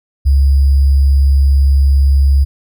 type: tone with sample-and-hold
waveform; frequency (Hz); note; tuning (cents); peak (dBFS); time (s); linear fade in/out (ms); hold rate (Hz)
sine; 68.8; C#2; -12; -6; 0.25-2.45; 20; 4900
effects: none